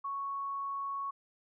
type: tone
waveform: sine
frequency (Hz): 1108.7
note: C#6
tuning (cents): 0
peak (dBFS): -34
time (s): 0.04-1.11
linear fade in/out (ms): 10
effects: none